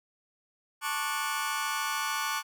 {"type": "chord", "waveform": "sawtooth", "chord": "D major seventh", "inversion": "second", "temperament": "just", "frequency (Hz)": [881, 1101.2, 1174.7, 1468.3], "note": ["A5", "C#6", "D6", "F#6"], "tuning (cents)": [2, -12, 0, -14], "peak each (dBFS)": [-32, -31, -31, -31], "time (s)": [0.81, 2.43], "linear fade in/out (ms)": 50, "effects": []}